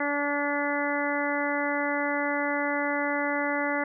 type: harmonic tone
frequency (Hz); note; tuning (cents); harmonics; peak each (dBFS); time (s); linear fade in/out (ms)
288.2; D4; -33; 1 / 2 / 3 / 4 / 5 / 6 / 7; -31 / -31 / -33 / -36 / -34 / -34 / -32; 0-3.84; 5
effects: none